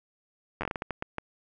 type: slowing click train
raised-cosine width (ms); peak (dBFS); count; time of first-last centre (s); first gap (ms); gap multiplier
0.5; -16; 11; 0.61-1.184; 10; 1.36
effects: none